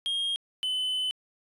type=tone pair in turn; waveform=triangle; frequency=3240 / 3024 Hz; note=G#7 / F#7; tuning=-43 / +37 cents; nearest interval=minor second; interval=120 cents; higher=first; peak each=-25 dBFS; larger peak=neither; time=0.06-0.36 / 0.63-1.11 s; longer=second; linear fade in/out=0 ms; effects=resampled to 32000 Hz